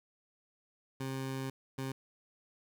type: tone bursts at uneven times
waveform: 20% pulse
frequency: 133.3 Hz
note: C3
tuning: 33 cents sharp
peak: -31 dBFS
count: 2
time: 1-1.5 / 1.78-1.92 s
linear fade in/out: 5 ms
effects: 12-bit